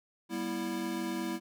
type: chord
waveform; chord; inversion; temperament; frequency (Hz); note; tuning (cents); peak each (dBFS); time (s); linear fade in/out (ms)
square; E minor; first; equal with one note detuned; 196 / 241.3 / 329.6; G3 / B3 / E4; 0 / -40 / 0; -40 / -39 / -36; 0.29-1.4; 50
effects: none